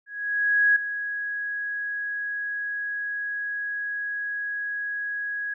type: tone with ADSR envelope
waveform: sine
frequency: 1661.2 Hz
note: G#6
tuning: in tune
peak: -15 dBFS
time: 0.06-5.54 s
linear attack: 700 ms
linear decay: 5 ms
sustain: -12 dB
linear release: 7 ms
effects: none